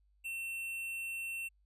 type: tone with hard clipping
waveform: sine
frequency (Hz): 2700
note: E7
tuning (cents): +41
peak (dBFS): -39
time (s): 0.24-1.49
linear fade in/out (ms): 20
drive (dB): 11
effects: added 50 Hz sine -67 dBFS peak until 1.65 s + resampled to 32000 Hz